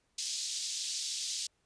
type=band-pass noise; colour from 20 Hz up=pink; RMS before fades=-37 dBFS; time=0.18-1.47 s; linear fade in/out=5 ms; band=3900 to 7700 Hz; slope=24 dB/octave; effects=pink hiss -75 dBFS RMS until 1.65 s + resampled to 22050 Hz